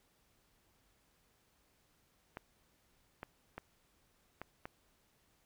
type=clicks; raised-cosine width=0.5 ms; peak=-28 dBFS; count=5; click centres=2.371 / 3.231 / 3.58 / 4.416 / 4.655 s; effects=pink hiss -73 dBFS RMS until 5.45 s